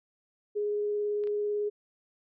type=tone with vibrato; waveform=sine; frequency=415.3 Hz; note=G#4; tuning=in tune; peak=-27 dBFS; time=0.55-1.7 s; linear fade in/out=20 ms; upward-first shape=sine; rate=18 Hz; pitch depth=8 cents each way
type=clicks; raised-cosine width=0.3 ms; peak=-37 / -35 dBFS; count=2; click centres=1.238 / 1.273 s
effects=none